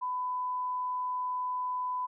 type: tone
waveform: sine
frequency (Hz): 1001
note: B5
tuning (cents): +23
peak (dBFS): -30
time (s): 0.01-2.07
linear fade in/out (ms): 20
effects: none